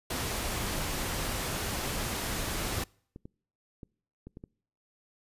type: noise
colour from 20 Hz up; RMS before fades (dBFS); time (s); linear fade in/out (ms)
pink; -33; 0.1-2.84; 5
type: clicks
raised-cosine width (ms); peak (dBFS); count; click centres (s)
3; -31; 7; 2.782 / 3.161 / 3.255 / 3.832 / 4.27 / 4.371 / 4.439
effects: noise-tail reverb RT60 0.6 s tail -26 dB re dry + resampled to 32000 Hz